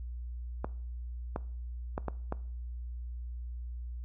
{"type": "clicks", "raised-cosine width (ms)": 1, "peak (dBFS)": -19, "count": 5, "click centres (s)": [0.645, 1.361, 1.979, 2.083, 2.324], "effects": ["noise-tail reverb RT60 0.5 s tail -20 dB re dry", "added 60 Hz sine -37 dBFS peak until 4.04 s"]}